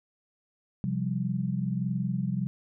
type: chord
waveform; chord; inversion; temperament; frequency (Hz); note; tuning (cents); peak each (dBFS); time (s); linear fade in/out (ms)
sine; C suspended fourth; none; equal; 130.81 / 174.61 / 196; C3 / F3 / G3; 0 / 0 / 0; -31; 0.84-2.47; 0
effects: none